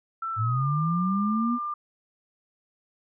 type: tone with pitch glide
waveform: sine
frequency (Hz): 1334 to 1195.3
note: E6 to D6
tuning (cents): +20 to +30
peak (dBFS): -28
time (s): 0.22-1.74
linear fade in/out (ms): 5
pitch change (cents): -190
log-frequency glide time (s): 0.34-0.68
type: linear sweep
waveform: sine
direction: up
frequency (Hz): 103.83 to 246.9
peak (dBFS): -23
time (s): 0.36-1.59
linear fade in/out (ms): 50
effects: none